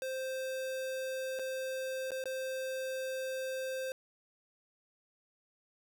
square tone with dropouts, 523.3 Hz, C5, in tune, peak -36 dBFS, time 0.02-3.92 s, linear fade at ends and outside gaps 1 ms, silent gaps 1.39-1.394 / 2.107-2.117 / 2.24-2.256 s, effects none

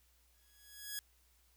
5% pulse tone with exponential growth, 1669 Hz, G#6, 8 cents sharp, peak -27 dBFS, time 0.34-0.99 s, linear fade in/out 0 ms, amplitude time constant 140 ms, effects added 60 Hz sine -70 dBFS peak until 1.56 s + white hiss -72 dBFS RMS until 1.56 s

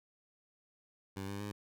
15% pulse tone with pitch steps, 97.1 / 99.95 / 102.87 Hz, G2 / G2 / G#2, -16 / +34 / -16 cents, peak -33 dBFS, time 1.16-1.52 s, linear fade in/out 10 ms, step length 120 ms, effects none

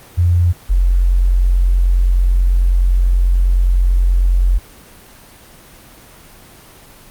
sine tone pair in turn, 87.31 / 44.68 Hz, F2 / F1, 0 / +40 cents, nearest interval octave, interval 1160 cents, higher first, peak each -9 dBFS, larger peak neither, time 0.17-0.53 / 0.69-4.59 s, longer second, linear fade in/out 20 ms, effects pink hiss -41 dBFS RMS until 7.1 s + Opus 24 kbps

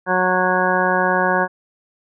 harmonic tone, 183.5 Hz, F#3, 14 cents flat, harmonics 1 / 2 / 3 / 4 / 5 / 6 / 8 / 9, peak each -25 / -24 / -22 / -23 / -22 / -24 / -23 / -22 dBFS, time 0.06-1.48 s, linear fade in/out 50 ms, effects none

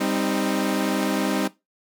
sawtooth chord, C minor, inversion second, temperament equal with one note detuned, 198.5 / 261.6 / 311.1 Hz, G3 / C4 / Eb4, +22 / 0 / 0 cents, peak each -22 dBFS, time 0-1.48 s, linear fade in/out 10 ms, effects noise-tail reverb RT60 0.2 s tail -18 dB re dry

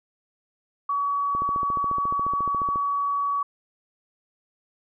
sine tone, 1133 Hz, C#6, 37 cents sharp, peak -22 dBFS, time 0.89-3.43 s, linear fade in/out 5 ms
click train, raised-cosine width 2 ms, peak -22 dBFS, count 21, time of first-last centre 1.35-2.758 s, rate 14.2 Hz
effects none

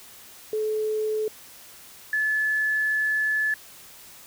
sine tone pair in turn, 431.5 / 1726 Hz, A4 / A6, -34 / -34 cents, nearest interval 2 octaves, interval 2400 cents, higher second, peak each -23 / -21 dBFS, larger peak second, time 0.53-1.28 / 2.13-3.54 s, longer second, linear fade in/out 2 ms, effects white hiss -47 dBFS RMS until 4.26 s

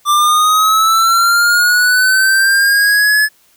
square linear sweep, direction up, 1174.7 to 1719 Hz, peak -9 dBFS, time 0.05-3.29 s, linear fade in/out 50 ms, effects white hiss -52 dBFS RMS until 3.56 s

